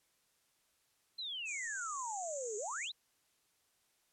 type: exponential two-way sweep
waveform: sine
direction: down then up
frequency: 4186 to 403.1 to 4186 Hz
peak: -39 dBFS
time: 1.18-2.92 s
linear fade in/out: 10 ms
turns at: 2.57 s
type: band-pass noise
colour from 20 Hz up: pink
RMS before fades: -46 dBFS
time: 1.45-2.9 s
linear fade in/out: 50 ms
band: 6500 to 7600 Hz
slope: 96 dB/octave
effects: white hiss -75 dBFS RMS until 4.12 s + low-pass 12000 Hz 12 dB/octave